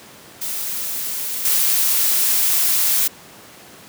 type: noise with level steps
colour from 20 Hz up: blue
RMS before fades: -25 / -17 dBFS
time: 0.41-3.08 s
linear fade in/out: 10 ms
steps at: 1.45 s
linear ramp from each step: 2 ms
effects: pink hiss -42 dBFS RMS until 3.88 s + high-pass 150 Hz 12 dB/octave